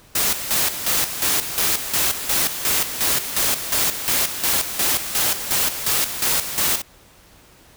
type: noise with tremolo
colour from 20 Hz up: white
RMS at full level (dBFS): -19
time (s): 0.15-6.82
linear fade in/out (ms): 5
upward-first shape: square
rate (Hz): 2.8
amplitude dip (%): 65
effects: pink hiss -50 dBFS RMS until 7.76 s